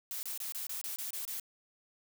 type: noise bursts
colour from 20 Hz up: blue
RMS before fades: -39 dBFS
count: 9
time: 0.11-1.398 s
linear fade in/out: 0 ms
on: 120 ms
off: 26 ms
effects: none